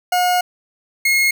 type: tone pair in turn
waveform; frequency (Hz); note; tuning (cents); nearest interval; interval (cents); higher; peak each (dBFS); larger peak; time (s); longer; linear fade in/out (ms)
40% pulse; 720 / 2158; F#5 / C#7; -47 / -47; octave + perfect fifth; 1900; second; -13 / -12; second; 0.12-0.41 / 1.05-1.31; first; 5
effects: none